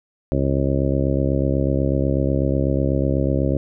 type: harmonic tone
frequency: 68.1 Hz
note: C#2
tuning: 30 cents flat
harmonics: 1 / 2 / 3 / 4 / 5 / 6 / 7 / 8 / 9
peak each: -23 / -22 / -28 / -24 / -26 / -31 / -31 / -26 / -32 dBFS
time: 0.32-3.57 s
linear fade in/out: 0 ms
effects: none